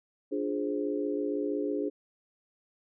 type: chord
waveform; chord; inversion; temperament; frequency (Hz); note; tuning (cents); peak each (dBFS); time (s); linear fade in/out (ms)
sine; D half-diminished seventh; none; equal; 293.7 / 349.2 / 415.3 / 523.3; D4 / F4 / Ab4 / C5; 0 / 0 / 0 / 0; -32 / -37 / -32 / -38; 0.31-1.9; 20
effects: none